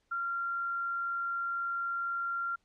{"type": "tone", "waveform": "sine", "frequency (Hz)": 1381, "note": "F6", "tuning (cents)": -20, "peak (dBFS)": -31, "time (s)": [0.11, 2.56], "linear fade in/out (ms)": 10, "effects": ["pink hiss -75 dBFS RMS until 2.64 s", "low-pass 7000 Hz 12 dB/octave"]}